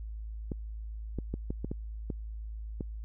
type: clicks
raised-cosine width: 3 ms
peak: -21 dBFS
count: 8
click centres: 0.518 / 1.187 / 1.34 / 1.505 / 1.646 / 1.715 / 2.102 / 2.808 s
effects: added 54 Hz sine -37 dBFS peak until 3.04 s